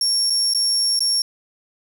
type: tone with dropouts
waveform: 35% pulse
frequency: 5510 Hz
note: F8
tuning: 24 cents flat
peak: -14 dBFS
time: 0.01-1.22 s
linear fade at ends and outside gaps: 2 ms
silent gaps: 0.299-0.303 / 0.537-0.547 / 0.992-1.005 s
effects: none